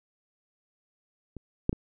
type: clicks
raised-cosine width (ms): 3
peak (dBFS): -27 / -10 / -18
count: 3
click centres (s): 1.367 / 1.694 / 1.729
effects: none